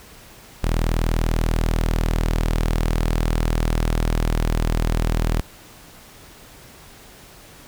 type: tone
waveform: sawtooth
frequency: 40.18 Hz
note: E1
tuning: 44 cents flat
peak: -14 dBFS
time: 0.63-5.41 s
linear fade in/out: 10 ms
effects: pink hiss -45 dBFS RMS until 7.67 s